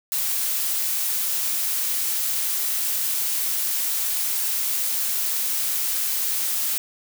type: noise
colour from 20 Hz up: blue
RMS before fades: -24 dBFS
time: 0.12-6.78 s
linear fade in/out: 0 ms
effects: none